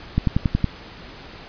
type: click train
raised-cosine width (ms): 5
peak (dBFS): -5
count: 6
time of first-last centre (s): 0.18-0.643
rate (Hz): 10.8
effects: pink hiss -40 dBFS RMS until 1.48 s + resampled to 11025 Hz